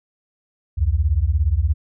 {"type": "beating tone pair", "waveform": "sine", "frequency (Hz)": [67, 84], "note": ["C2", "E2"], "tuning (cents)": [42, 33], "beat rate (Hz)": 17, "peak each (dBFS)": -18, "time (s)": [0.77, 1.74], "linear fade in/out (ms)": 20, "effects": []}